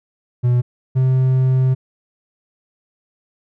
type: tone pair in turn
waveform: triangle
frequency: 122.7 / 130 Hz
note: B2 / C3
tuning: -11 / -11 cents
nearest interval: minor second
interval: 100 cents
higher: second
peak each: -10 dBFS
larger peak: neither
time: 0.43-0.62 / 0.95-1.75 s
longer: second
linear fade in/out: 20 ms
effects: none